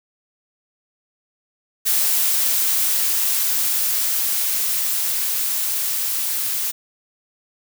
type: noise with level ramp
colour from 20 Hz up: blue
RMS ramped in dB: -18 to -23 dBFS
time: 1.85-6.72 s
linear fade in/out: 20 ms
effects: none